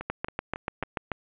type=two click trains; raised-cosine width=0.5 ms; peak=-20 / -13 dBFS; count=4 / 8; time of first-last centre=0.01-0.834 / 0.1-1.117 s; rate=3.64 / 6.88 Hz; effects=resampled to 8000 Hz + 8-bit